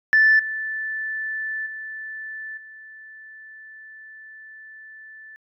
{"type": "tone with level steps", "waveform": "sine", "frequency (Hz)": 1756, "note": "A6", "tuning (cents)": -4, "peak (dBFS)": [-11, -25, -31, -40], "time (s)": [0.13, 5.36], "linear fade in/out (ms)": 0, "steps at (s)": [0.39, 1.66, 2.57], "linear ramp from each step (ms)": 5, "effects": ["tanh soft clip ceiling -8 dBFS"]}